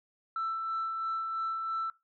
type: tone with tremolo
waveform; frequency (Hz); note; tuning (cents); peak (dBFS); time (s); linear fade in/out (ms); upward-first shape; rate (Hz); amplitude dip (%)
sine; 1329; E6; +14; -28; 0.36-1.9; 2; sine; 3; 35
effects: noise-tail reverb RT60 0.2 s tail -19 dB re dry + tanh soft clip ceiling -27 dBFS